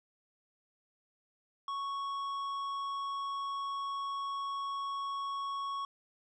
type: tone with tanh clipping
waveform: sine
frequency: 1108.7 Hz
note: C#6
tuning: in tune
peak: -36 dBFS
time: 1.68-5.85 s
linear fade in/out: 2 ms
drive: 9 dB
effects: none